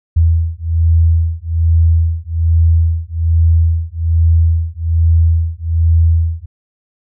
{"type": "beating tone pair", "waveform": "sine", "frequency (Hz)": [81.8, 83], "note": ["E2", "E2"], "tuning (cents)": [-13, 12], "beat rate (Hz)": 1.2, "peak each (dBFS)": -12, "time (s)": [0.16, 6.46], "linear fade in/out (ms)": 10, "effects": []}